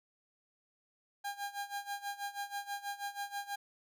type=tone with tremolo; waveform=30% pulse; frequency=807 Hz; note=G#5; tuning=50 cents flat; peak=-33 dBFS; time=1.24-3.56 s; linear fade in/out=10 ms; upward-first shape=sine; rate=6.2 Hz; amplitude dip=85%; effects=none